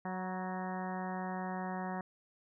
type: harmonic tone with a mistuned harmonic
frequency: 185 Hz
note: F#3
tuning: in tune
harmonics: 1 / 2 / 3 / 4 / 5 / 6 / 7 / 8 / 9 / 10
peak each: -39 / -47 / -48 / -42 / -45 / -49 / -53 / -54 / -52 / -50 dBFS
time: 0.05-2.01 s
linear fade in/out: 2 ms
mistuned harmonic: 5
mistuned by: +27 cents
effects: none